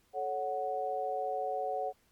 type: chord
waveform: sine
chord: F# minor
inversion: first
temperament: equal with one note detuned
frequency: 434.4 / 554.4 / 740 Hz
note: A4 / C#5 / F#5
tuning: -22 / 0 / 0 cents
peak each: -39 / -37 / -34 dBFS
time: 0.13-1.93 s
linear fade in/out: 50 ms
effects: pink hiss -70 dBFS RMS until 2.11 s + Opus 48 kbps